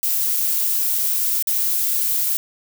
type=noise with dropouts; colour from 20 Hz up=violet; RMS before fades=-20 dBFS; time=0.03-2.37 s; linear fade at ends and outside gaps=0 ms; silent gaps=0.365-0.369 / 1.425-1.472 s; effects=none